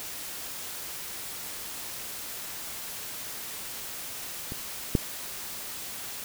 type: clicks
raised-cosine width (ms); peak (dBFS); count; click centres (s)
3; -23 / -8; 2; 4.521 / 4.952
effects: white hiss -38 dBFS RMS until 6.24 s